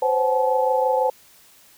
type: tone cluster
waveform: sine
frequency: 515 / 541 / 762 / 861 Hz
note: C5 / C#5 / G5 / A5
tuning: -28 / -42 / -49 / -38 cents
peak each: -20 / -27 / -27 / -21 dBFS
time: 0.02-1.1 s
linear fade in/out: 5 ms
effects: white hiss -52 dBFS RMS until 1.77 s